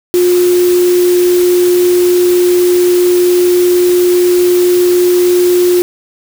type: tone in noise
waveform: sine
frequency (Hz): 356.9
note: F4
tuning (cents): +38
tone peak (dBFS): -6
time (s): 0.14-5.82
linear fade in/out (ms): 0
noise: white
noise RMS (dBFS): -22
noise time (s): 0.14-5.82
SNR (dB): +13
effects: none